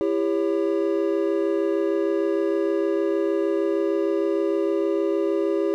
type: chord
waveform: triangle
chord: C# diminished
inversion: first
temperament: just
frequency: 332.6 / 399.1 / 554.4 Hz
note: E4 / G4 / C#5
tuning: +16 / +31 / 0 cents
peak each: -22 / -21 / -26 dBFS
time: 0.01-5.74 s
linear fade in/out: 0 ms
effects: none